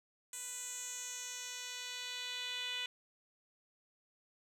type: tone with band-pass filter sweep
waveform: 10% pulse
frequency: 495.4 Hz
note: B4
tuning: 5 cents sharp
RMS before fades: -43 dBFS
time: 0.33-2.86 s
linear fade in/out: 2 ms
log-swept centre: 8400 to 3300 Hz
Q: 2.9
effects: none